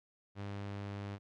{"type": "tone", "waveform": "sawtooth", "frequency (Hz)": 100.6, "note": "G2", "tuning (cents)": 45, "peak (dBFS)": -36, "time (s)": [0.35, 1.19], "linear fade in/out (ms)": 50, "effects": ["low-pass 4000 Hz 12 dB/octave"]}